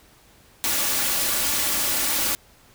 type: noise with comb filter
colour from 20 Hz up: white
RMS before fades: -23 dBFS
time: 0.64-2.35 s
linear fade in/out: 0 ms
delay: 3.5 ms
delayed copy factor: +0.5
effects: pink hiss -54 dBFS RMS until 2.74 s